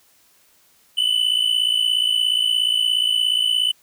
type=tone pair together; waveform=triangle; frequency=2968 / 3025 Hz; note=F#7 / F#7; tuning=+5 / +38 cents; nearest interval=unison; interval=33 cents; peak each=-18 dBFS; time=0.97-3.72 s; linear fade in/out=10 ms; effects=white hiss -57 dBFS RMS until 3.82 s